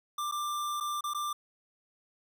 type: tone with dropouts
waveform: square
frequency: 1185 Hz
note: D6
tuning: 15 cents sharp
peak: -32 dBFS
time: 0.18-1.33 s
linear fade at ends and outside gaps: 5 ms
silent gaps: 0.314-0.321 / 0.802-0.807 / 1.009-1.039 / 1.136-1.146 s
effects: none